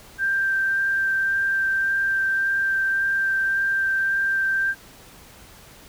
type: tone with vibrato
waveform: sine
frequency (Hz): 1575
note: G6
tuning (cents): +8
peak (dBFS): -19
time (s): 0.18-4.75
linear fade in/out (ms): 50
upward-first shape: sine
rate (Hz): 1.8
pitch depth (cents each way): 9
effects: pink hiss -47 dBFS RMS until 5.88 s